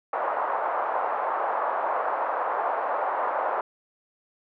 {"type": "band-pass noise", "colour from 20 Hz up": "pink", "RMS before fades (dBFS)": -27, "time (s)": [0.13, 3.61], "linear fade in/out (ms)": 2, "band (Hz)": [620, 1200], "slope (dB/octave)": 24, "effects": []}